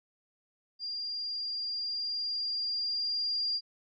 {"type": "tone with level ramp", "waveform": "sine", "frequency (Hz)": 4793, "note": "D8", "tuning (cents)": 34, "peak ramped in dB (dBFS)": [-34, -28], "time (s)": [0.79, 3.61], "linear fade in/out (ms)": 50, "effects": []}